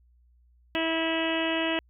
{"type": "harmonic tone", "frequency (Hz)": 325.6, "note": "E4", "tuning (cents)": -21, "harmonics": [1, 2, 3, 4, 5, 6, 7, 8, 9, 10], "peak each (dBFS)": [-29, -31, -36, -41, -37, -35, -43, -34, -34, -40], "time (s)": [0.75, 1.79], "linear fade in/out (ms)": 0, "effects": ["added 60 Hz sine -58 dBFS peak until 1.89 s"]}